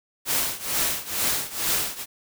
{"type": "noise with tremolo", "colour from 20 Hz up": "white", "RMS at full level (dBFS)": -22, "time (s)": [0.25, 2.06], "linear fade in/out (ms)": 50, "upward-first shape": "triangle", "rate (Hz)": 2.2, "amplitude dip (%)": 90, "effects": []}